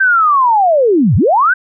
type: linear two-way sweep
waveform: sine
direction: down then up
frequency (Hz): 1578 to 80 to 1578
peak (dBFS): -7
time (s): 0-1.54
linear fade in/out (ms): 10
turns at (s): 1.16
effects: none